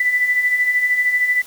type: beating tone pair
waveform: sine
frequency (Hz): 1975.5 / 1988.5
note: B6 / B6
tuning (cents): 0 / +11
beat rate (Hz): 13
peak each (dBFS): -23 / -15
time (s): 0-1.42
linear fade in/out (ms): 5
effects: white hiss -41 dBFS RMS until 1.46 s